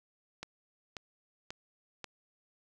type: click train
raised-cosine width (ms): 0.2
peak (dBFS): -23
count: 4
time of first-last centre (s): 0.43-2.043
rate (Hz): 1.86
effects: none